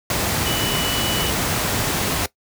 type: tone in noise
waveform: sine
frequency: 2960 Hz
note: F#7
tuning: in tune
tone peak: -25 dBFS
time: 0.46-1.3 s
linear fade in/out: 2 ms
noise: pink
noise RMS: -21 dBFS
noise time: 0.1-2.26 s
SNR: -7 dB
effects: noise-tail reverb RT60 0.1 s tail -18 dB re dry + high-pass 60 Hz 12 dB/octave